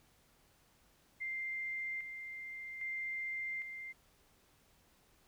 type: tone with tremolo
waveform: sine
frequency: 2095 Hz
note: C7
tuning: 2 cents sharp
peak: -37 dBFS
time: 1.2-3.93 s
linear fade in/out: 20 ms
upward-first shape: square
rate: 0.62 Hz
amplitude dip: 50%
effects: pink hiss -69 dBFS RMS until 5.27 s